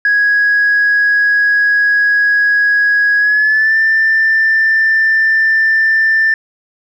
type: tone with pitch glide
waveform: sine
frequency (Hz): 1661.2 to 1780.4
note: G#6 to A6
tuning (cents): 0 to +20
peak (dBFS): -7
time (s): 0.05-6.34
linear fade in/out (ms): 2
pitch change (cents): +120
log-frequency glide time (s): 3.18-3.77
effects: tanh soft clip ceiling -5 dBFS + 8-bit